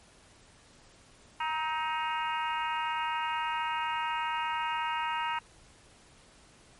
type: harmonic tone with a mistuned harmonic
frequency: 313.6 Hz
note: D#4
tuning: 14 cents sharp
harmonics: 3 / 4 / 5 / 6 / 7 / 8 / 9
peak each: -31 / -37 / -40 / -42 / -43 / -42 / -41 dBFS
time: 1.4-5.39 s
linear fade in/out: 5 ms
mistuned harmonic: 4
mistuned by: +36 cents
effects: pink hiss -58 dBFS RMS until 6.79 s + MP3 48 kbps